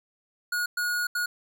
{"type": "tone bursts at uneven times", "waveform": "square", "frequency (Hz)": 1447, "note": "F#6", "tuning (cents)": -39, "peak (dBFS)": -26, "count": 3, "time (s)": [[0.52, 0.66], [0.77, 1.07], [1.15, 1.26]], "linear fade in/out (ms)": 5, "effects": []}